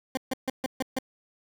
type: tone bursts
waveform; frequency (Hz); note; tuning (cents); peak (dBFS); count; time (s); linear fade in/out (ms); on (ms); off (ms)
20% pulse; 261.6; C4; 0; -21; 6; 0.15-0.988; 2; 23; 140
effects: none